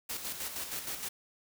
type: noise with tremolo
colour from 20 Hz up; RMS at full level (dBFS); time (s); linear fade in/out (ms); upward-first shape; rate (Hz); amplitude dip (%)
white; -37; 0.09-1.09; 10; square; 6.4; 50
effects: none